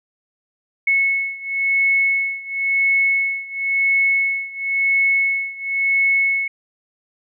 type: beating tone pair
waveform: sine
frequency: 2197 / 2197.96 Hz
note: C#7 / C#7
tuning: -16 / -15 cents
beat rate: 0.96 Hz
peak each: -18 / -20 dBFS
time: 0.87-6.48 s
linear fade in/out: 5 ms
effects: none